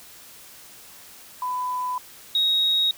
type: tone pair in turn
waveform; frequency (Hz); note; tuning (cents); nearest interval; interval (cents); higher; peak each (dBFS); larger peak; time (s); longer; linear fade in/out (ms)
sine; 1000 / 3775; B5 / A#7; +21 / +21; octave + major seventh; 2300; second; -24 / -17; second; 1.42-1.98 / 2.35-2.91; neither; 2
effects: tanh soft clip ceiling -13 dBFS + white hiss -46 dBFS RMS until 2.97 s